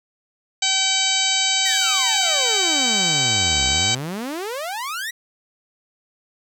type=harmonic tone; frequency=768 Hz; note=G5; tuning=36 cents flat; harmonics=1 / 2 / 3 / 4 / 5 / 6 / 7 / 8 / 9 / 10; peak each=-29 / -31 / -26 / -23 / -24 / -25 / -35 / -26 / -31 / -26 dBFS; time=0.62-3.95 s; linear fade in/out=5 ms
type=exponential two-way sweep; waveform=sawtooth; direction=down then up; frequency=1975.5 to 62.1 to 1975.5 Hz; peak=-22 dBFS; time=1.65-5.11 s; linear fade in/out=10 ms; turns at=3.66 s
effects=none